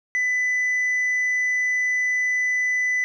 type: tone with tanh clipping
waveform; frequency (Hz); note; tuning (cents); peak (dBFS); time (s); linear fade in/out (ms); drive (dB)
sine; 1998; B6; +20; -20; 0.15-3.04; 0; 2
effects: none